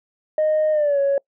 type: tone with pitch glide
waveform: sine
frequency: 618 to 557 Hz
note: D#5 to C#5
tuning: -12 to +8 cents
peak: -14 dBFS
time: 0.38-1.18 s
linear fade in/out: 2 ms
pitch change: -180 cents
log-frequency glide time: 0.72-0.99 s
effects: noise-tail reverb RT60 0.1 s tail -25 dB re dry + tanh soft clip ceiling -13 dBFS